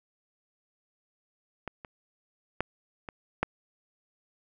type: clicks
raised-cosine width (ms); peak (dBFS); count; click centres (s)
0.5; -20 / -27 / -12 / -23 / -10; 5; 1.677 / 1.848 / 2.606 / 3.088 / 3.43
effects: none